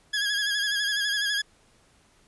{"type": "tone with vibrato", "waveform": "20% pulse", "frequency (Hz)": 1659, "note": "G#6", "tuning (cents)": -2, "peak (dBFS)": -19, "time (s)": [0.13, 1.42], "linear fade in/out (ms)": 10, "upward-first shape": "sine", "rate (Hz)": 12, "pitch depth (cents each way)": 48, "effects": ["pink hiss -61 dBFS RMS until 2.27 s", "resampled to 24000 Hz"]}